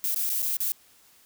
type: noise with dropouts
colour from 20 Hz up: violet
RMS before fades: -27 dBFS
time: 0.04-0.72 s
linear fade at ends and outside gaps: 0 ms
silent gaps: 0.145-0.161 / 0.293-0.3 / 0.42-0.427 / 0.568-0.604 s
effects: white hiss -58 dBFS RMS until 1.25 s